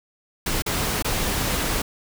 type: noise with dropouts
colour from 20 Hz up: pink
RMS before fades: -24 dBFS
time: 0.46-1.82 s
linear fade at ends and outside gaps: 5 ms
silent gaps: 0.622-0.662 / 1.025-1.045 s
effects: none